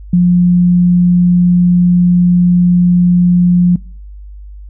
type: tone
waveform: sine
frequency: 177.2 Hz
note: F3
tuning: 25 cents sharp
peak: -5 dBFS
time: 0.13-3.76 s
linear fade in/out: 5 ms
effects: noise-tail reverb RT60 0.5 s tail -25 dB re dry + added 50 Hz sine -28 dBFS peak until 4.69 s